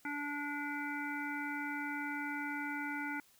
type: harmonic tone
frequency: 290 Hz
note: D4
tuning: 22 cents flat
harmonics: 1 / 3 / 5 / 7 / 8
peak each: -41 / -44 / -41 / -44 / -48 dBFS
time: 0.05-3.2 s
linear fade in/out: 2 ms
effects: white hiss -66 dBFS RMS until 3.39 s